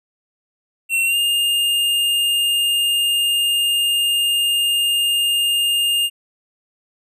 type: tone with pitch glide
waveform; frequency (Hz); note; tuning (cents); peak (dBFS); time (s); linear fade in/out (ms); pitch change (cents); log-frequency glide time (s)
square; 2718 to 2820; F7 to F7; -48 to +16; -16; 0.89-6.1; 50; +64; 1.05-1.17
effects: none